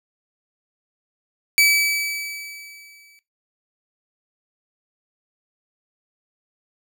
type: tone with exponential decay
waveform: sawtooth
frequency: 2297 Hz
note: D7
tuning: 39 cents flat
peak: -8 dBFS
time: 1.58-3.19 s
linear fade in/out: 0 ms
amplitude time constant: 350 ms
effects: noise-tail reverb RT60 0.2 s tail -17 dB re dry